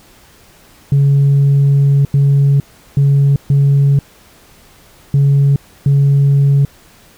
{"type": "tone bursts at uneven times", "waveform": "sine", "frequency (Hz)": 140, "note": "C#3", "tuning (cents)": 18, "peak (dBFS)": -5, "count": 6, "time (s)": [[0.92, 2.05], [2.14, 2.6], [2.97, 3.36], [3.5, 3.99], [5.14, 5.56], [5.86, 6.65]], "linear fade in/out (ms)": 2, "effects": ["tanh soft clip ceiling -5 dBFS", "pink hiss -45 dBFS RMS until 7.17 s"]}